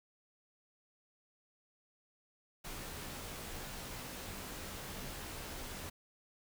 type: noise with comb filter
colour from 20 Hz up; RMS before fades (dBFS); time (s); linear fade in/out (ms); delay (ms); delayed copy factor
pink; -45; 2.64-5.9; 10; 18; -0.55
effects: none